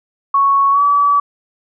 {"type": "tone with pitch glide", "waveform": "sine", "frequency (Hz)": [1108.7, 1146.5], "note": ["C#6", "D6"], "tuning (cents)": [0, -42], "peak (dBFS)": -9, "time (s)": [0.34, 1.2], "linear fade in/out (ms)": 5, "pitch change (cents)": 58, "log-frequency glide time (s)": [0.71, 0.82], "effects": []}